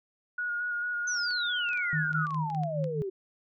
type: tone with vibrato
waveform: sine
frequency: 1443 Hz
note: F#6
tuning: 44 cents flat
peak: -29 dBFS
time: 0.38-2.26 s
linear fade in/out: 5 ms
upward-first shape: square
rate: 4.5 Hz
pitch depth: 18 cents each way
type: exponential sweep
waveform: sine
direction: down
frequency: 6272 to 370 Hz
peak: -31 dBFS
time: 1.07-3.1 s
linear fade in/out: 10 ms
type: clicks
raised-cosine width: 0.2 ms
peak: -31 dBFS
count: 12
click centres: 1.309 / 1.689 / 1.732 / 1.775 / 2.131 / 2.269 / 2.307 / 2.345 / 2.501 / 2.548 / 2.635 / 2.842 s
type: tone with tremolo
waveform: sine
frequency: 155.56 Hz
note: D#3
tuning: in tune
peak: -27 dBFS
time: 1.93-3.02 s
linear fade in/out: 0 ms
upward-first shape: sine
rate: 4.8 Hz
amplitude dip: 70%
effects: none